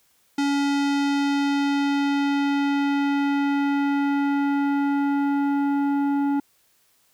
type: tone with low-pass filter sweep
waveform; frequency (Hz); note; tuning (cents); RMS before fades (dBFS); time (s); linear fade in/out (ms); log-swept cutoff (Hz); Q
square; 282.2; C#4; +31; -22; 0.38-6.4; 5; 6400 to 930; 0.88
effects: white hiss -63 dBFS RMS until 7.13 s